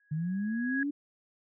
sine tone with exponential growth, 1661.2 Hz, G#6, in tune, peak -28 dBFS, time 0-0.83 s, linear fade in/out 2 ms, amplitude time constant 180 ms
sine linear sweep, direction up, 148.2 to 293.4 Hz, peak -29 dBFS, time 0.11-0.91 s, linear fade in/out 10 ms
effects none

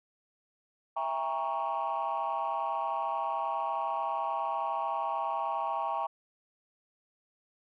sine chord, E diminished seventh, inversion none, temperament equal with one note detuned, 659.3 / 802.8 / 932.3 / 1108.7 Hz, E5 / G5 / Bb5 / Db6, 0 / +41 / 0 / 0 cents, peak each -36 / -33 / -33 / -34 dBFS, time 0.96-6.07 s, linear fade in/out 10 ms, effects tanh soft clip ceiling -24 dBFS

